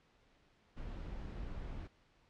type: noise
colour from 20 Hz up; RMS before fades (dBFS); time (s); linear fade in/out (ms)
brown; -44; 0.76-1.88; 20
effects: pink hiss -70 dBFS RMS until 2.29 s + low-pass 4000 Hz 12 dB/octave